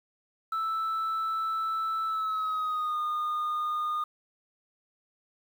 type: tone with pitch glide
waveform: sine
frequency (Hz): 1318.5 to 1223.1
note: E6 to D#6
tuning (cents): 0 to -30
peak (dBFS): -25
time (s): 0.52-4.04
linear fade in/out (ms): 5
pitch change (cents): -130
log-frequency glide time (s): 2.06-2.99
effects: tanh soft clip ceiling -26 dBFS + 9-bit